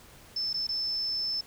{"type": "tone with dropouts", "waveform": "sine", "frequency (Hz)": 5274, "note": "E8", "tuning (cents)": 0, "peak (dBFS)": -28, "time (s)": [0.36, 1.41], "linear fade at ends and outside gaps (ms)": 5, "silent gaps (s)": [[0.531, 0.541], [0.67, 0.689]], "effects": ["pink hiss -53 dBFS RMS until 1.46 s"]}